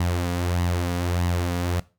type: tone with flanger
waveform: sawtooth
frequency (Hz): 87.8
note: F2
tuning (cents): +10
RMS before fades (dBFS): -24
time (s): 0-1.8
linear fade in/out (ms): 5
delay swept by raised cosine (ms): 1 to 4.2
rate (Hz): 1.6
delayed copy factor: +0.5
effects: noise-tail reverb RT60 0.3 s tail -19 dB re dry